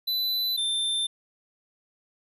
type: tone pair in turn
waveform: square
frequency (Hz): 3999 / 3570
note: B7 / A7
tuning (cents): +21 / +24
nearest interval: major second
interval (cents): 197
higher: first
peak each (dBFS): -25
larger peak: neither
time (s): 0.07-0.57 / 0.57-1.07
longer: neither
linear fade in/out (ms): 10
effects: resampled to 32000 Hz